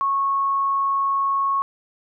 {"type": "tone", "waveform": "sine", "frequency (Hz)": 1100, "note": "C#6", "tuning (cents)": -14, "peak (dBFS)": -18, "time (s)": [0.01, 1.62], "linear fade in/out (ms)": 0, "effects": []}